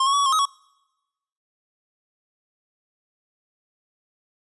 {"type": "tone with pitch steps", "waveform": "square", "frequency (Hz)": [1063, 1104, 1136, 1128, 1071, 1267, 1117], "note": ["C6", "C#6", "C#6", "C#6", "C6", "D#6", "C#6"], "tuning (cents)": [27, -7, 42, 30, 40, 31, 13], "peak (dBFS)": -18, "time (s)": [0, 0.455], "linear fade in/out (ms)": 5, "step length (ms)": 65, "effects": ["noise-tail reverb RT60 1.0 s tail -26 dB re dry", "resampled to 24000 Hz"]}